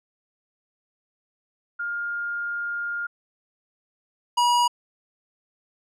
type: tone pair in turn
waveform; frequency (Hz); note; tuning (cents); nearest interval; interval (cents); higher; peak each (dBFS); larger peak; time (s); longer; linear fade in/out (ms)
sine / square; 1411 / 964.3; F6 / B5; +17 / -42; perfect fifth; 659; first; -26 / -18; second; 1.79-3.07 / 4.37-4.68; first; 10
effects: low-pass 9000 Hz 12 dB/octave